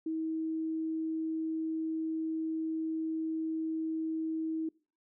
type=tone; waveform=sine; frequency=320 Hz; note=D#4; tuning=49 cents sharp; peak=-31 dBFS; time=0.06-4.69 s; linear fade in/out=5 ms; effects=noise-tail reverb RT60 0.4 s tail -24 dB re dry